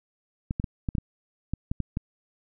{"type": "clicks", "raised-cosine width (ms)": 5, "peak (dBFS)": -15, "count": 10, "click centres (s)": [0.509, 0.599, 0.642, 0.888, 0.952, 0.983, 1.536, 1.715, 1.803, 1.971], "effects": []}